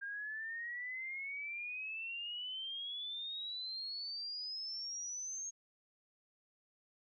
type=exponential sweep; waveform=sine; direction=up; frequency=1600 to 6530 Hz; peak=-40 dBFS; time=0.01-5.51 s; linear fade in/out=20 ms; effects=none